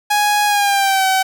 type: tone with pitch glide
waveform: sawtooth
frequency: 830.6 to 761.7 Hz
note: G#5 to G5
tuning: 0 to -50 cents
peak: -9 dBFS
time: 0.1-1.23 s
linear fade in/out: 10 ms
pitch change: -150 cents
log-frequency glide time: 0.46-1.06 s
effects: none